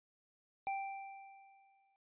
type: tone with exponential decay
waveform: square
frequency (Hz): 784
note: G5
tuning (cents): 0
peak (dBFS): -35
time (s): 0.67-1.96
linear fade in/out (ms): 0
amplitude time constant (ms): 280
effects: noise-tail reverb RT60 0.2 s tail -26 dB re dry + resampled to 8000 Hz